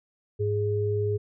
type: tone pair together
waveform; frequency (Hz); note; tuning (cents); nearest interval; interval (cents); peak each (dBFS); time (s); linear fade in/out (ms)
sine; 103.62 / 415; G#2 / G#4; -3 / -1; 2 octaves; 2402; -26; 0.39-1.18; 20
effects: none